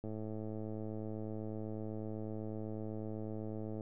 click train, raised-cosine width 2 ms, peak -30 dBFS, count 408, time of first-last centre 0.04-3.809 s, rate 108 Hz, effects none

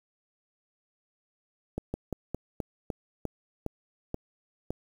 slowing click train, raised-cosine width 2 ms, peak -18 dBFS, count 10, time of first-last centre 1.78-4.706 s, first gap 160 ms, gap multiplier 1.17, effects 8-bit

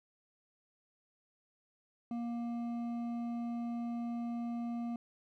triangle tone with hard clipping, 235.8 Hz, A#3, 20 cents sharp, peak -37 dBFS, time 2.11-4.96 s, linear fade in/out 2 ms, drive 11 dB, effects none

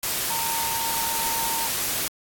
sine tone in noise, 914 Hz, A#5, 34 cents flat, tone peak -28 dBFS, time 0.3-1.67 s, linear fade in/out 2 ms, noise white, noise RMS -26 dBFS, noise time 0.03-2.08 s, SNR -5 dB, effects AAC 64 kbps

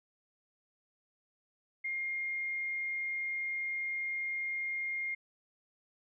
sine tone, 2125 Hz, C7, 26 cents sharp, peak -33 dBFS, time 1.84-5.15 s, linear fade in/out 10 ms, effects none

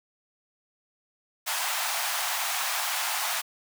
pink high-pass noise, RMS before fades -29 dBFS, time 1.46-3.42 s, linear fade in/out 20 ms, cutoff 700 Hz, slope 48 dB/octave, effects none

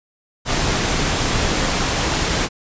pink noise, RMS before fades -19 dBFS, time 0.45-2.49 s, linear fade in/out 50 ms, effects resampled to 16000 Hz

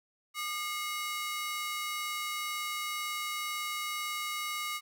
sawtooth ring-modulated tone, 1682 Hz, G#6, 22 cents sharp, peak -27 dBFS, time 0.34-4.81 s, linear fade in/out 50 ms, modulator 471 Hz, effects none

